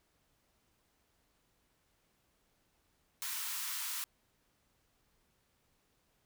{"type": "high-pass noise", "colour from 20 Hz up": "white", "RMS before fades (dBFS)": -39, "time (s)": [3.22, 4.04], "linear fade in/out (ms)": 0, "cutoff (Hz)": 900, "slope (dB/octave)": 96, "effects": ["pink hiss -75 dBFS RMS until 6.25 s"]}